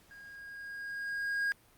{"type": "tone with level ramp", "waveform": "triangle", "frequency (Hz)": 1631, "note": "G#6", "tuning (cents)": -32, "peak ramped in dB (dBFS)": [-48, -26], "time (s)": [0.11, 1.52], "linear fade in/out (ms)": 0, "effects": ["pink hiss -63 dBFS RMS until 1.77 s", "Opus 48 kbps"]}